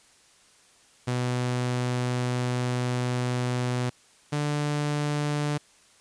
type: tone pair in turn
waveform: sawtooth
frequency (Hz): 124.2 / 147.42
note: B2 / D3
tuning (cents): +10 / +7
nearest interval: minor third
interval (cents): 297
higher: second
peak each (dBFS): -21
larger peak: neither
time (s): 1.07-3.9 / 4.32-5.58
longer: first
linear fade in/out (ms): 10
effects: white hiss -58 dBFS RMS until 6 s + resampled to 22050 Hz